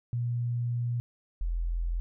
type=tone pair in turn; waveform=sine; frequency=120 / 42.43 Hz; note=B2 / F1; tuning=-49 / -49 cents; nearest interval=octave + tritone; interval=1800 cents; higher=first; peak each=-27 dBFS; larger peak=neither; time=0.13-1 / 1.41-2 s; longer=first; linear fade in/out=0 ms; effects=none